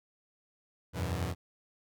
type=chord; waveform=sawtooth; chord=E suspended second; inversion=none; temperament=equal; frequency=82.41 / 92.5 / 123.47 Hz; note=E2 / F#2 / B2; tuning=0 / 0 / 0 cents; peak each=-31 / -31 / -34 dBFS; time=0.93-1.35 s; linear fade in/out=50 ms; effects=none